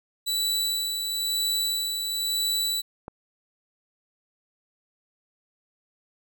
sawtooth tone with tremolo, 3951 Hz, B7, in tune, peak -20 dBFS, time 0.26-2.82 s, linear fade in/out 20 ms, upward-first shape sine, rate 1 Hz, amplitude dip 40%
click, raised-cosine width 1 ms, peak -22 dBFS, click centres 3.081 s
effects none

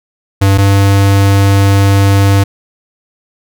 square tone pair in turn, 98 / 98.85 Hz, G2 / G2, 0 / +15 cents, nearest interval unison, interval 15 cents, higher second, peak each -6 dBFS, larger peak neither, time 0.41-0.58 / 0.58-2.44 s, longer second, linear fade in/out 10 ms, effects none

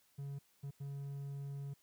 triangle tone bursts at uneven times, 140 Hz, C#3, 18 cents sharp, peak -39 dBFS, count 3, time 0.18-0.39 / 0.63-0.71 / 0.8-1.74 s, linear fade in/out 10 ms, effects white hiss -72 dBFS RMS until 1.82 s

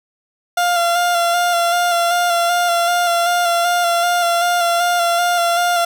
30% pulse tone with vibrato, 695 Hz, F5, 9 cents flat, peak -11 dBFS, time 0.57-5.85 s, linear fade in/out 5 ms, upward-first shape square, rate 2.6 Hz, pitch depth 22 cents each way, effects none

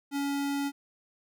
square tone, 281.5 Hz, C#4, 27 cents sharp, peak -29 dBFS, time 0.11-0.72 s, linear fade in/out 50 ms, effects none

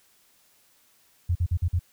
sine tone bursts, 87.31 Hz, F2, in tune, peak -20 dBFS, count 5, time 1.29-1.794 s, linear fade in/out 10 ms, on 64 ms, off 46 ms, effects white hiss -62 dBFS RMS until 1.92 s

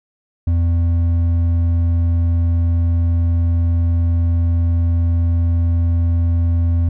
triangle tone with hard clipping, 84.9 Hz, F2, 48 cents flat, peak -14 dBFS, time 0.47-6.89 s, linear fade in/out 5 ms, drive 8 dB, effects none

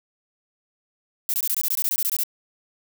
violet noise bursts, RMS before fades -23 dBFS, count 14, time 1.29-2.235 s, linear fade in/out 0 ms, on 48 ms, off 21 ms, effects none

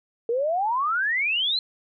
sine exponential sweep, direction up, 451.5 to 4186 Hz, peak -21 dBFS, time 0.29-1.59 s, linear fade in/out 2 ms, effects none

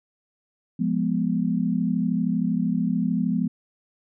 sine chord, F diminished, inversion none, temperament equal, 174.61 / 207.7 / 246.9 Hz, F3 / Ab3 / Cb4, 0 / 0 / 0 cents, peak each -25 dBFS, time 0.79-3.48 s, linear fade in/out 10 ms, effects none

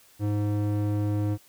square tone with band-pass filter, 103.83 Hz, G#2, in tune, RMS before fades -26 dBFS, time 0.19-1.38 s, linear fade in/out 50 ms, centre 220 Hz, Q 1.1, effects white hiss -57 dBFS RMS until 1.48 s

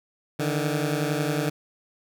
15% pulse beating tone pair, 146.83 / 157.83 Hz, D3 / D#3, 0 / +25 cents, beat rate 11 Hz, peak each -19 / -22 dBFS, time 0.39-1.5 s, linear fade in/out 10 ms, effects none

